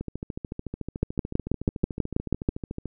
two click trains, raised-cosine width 3 ms, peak -9 / -19 dBFS, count 10 / 40, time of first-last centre 1.03-2.489 / 0.01-2.857 s, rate 6.17 / 13.7 Hz, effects none

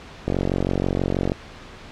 click train, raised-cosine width 2 ms, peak -8 dBFS, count 49, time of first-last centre 0.28-1.319 s, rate 46.2 Hz, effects pink hiss -41 dBFS RMS until 1.91 s + low-pass 4000 Hz 12 dB/octave

